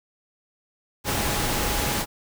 sine tone in noise, 830.6 Hz, G#5, in tune, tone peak -34 dBFS, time 1.04-2.06 s, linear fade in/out 50 ms, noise pink, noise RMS -25 dBFS, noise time 1.04-2.06 s, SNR -12 dB, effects none

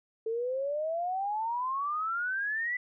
sine exponential sweep, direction up, 440 to 2005 Hz, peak -29 dBFS, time 0.26-2.77 s, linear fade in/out 5 ms, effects none

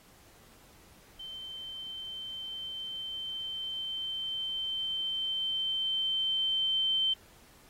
sine tone with level ramp, 3100 Hz, G7, 20 cents flat, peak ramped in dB -40 to -25 dBFS, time 1.19-7.14 s, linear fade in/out 10 ms, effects pink hiss -59 dBFS RMS until 7.69 s + AAC 48 kbps

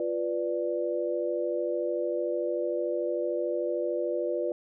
sine chord, B diminished, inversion second, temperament equal, 349.2 / 493.9 / 587.3 Hz, F4 / B4 / D5, 0 / 0 / 0 cents, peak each -31 dBFS, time 0-4.52 s, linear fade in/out 2 ms, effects none

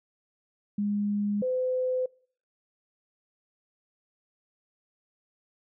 sine tone pair in turn, 205.3 / 509.8 Hz, G#3 / C5, -20 / -45 cents, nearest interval octave + major third, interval 1575 cents, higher second, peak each -25 dBFS, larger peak neither, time 0.78-1.42 / 1.42-2.06 s, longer neither, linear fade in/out 5 ms, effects noise-tail reverb RT60 0.5 s tail -24 dB re dry

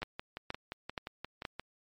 two click trains, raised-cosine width 0.3 ms, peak -19 / -23 dBFS, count 4 / 10, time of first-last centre 0.03-1.452 / 0.02-1.596 s, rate 2.11 / 5.71 Hz, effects MP3 64 kbps

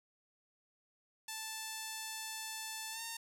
5% pulse tone with pitch glide, 880 to 912.6 Hz, A5 to A#5, 0 to -37 cents, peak -29 dBFS, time 1.28-3.17 s, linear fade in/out 5 ms, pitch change +63 cents, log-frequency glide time 2.91-3.02 s, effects none

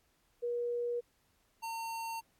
sine / square tone pair in turn, 479.3 / 910 Hz, A#4 / A#5, +48 / -42 cents, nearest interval major seventh, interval 1110 cents, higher second, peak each -32 / -38 dBFS, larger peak first, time 0.42-1.01 / 1.62-2.21 s, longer neither, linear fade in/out 20 ms, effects pink hiss -73 dBFS RMS until 2.39 s + AAC 64 kbps

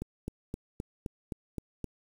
click train, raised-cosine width 3 ms, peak -22 dBFS, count 8, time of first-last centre 0.02-1.843 s, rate 3.84 Hz, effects 8-bit

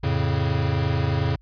square chord, F augmented, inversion none, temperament equal, 87.31 / 110 / 138.59 Hz, F2 / A2 / C#3, 0 / 0 / 0 cents, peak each -26 / -26 / -25 dBFS, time 0.03-1.36 s, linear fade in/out 10 ms, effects added 48 Hz sine -51 dBFS peak until 1.41 s + resampled to 11025 Hz

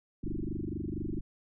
sine tone with frequency modulation, 158.4 Hz, D#3, 31 cents sharp, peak -32 dBFS, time 0.23-1.21 s, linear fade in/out 10 ms, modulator 24.3 Hz, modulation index 7.9, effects none

